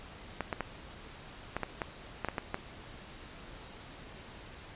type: clicks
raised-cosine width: 0.5 ms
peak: -17 dBFS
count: 10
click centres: 0.407 / 0.528 / 0.607 / 1.566 / 1.633 / 1.818 / 2.247 / 2.286 / 2.382 / 2.544 s
effects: pink hiss -49 dBFS RMS until 4.75 s + resampled to 8000 Hz